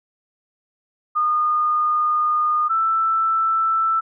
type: tone pair in turn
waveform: sine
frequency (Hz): 1223 / 1325.8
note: D#6 / E6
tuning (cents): -30 / +10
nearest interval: minor second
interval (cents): 140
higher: second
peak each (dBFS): -16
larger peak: neither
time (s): 1.15-2.69 / 2.69-4.01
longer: first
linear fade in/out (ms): 20
effects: none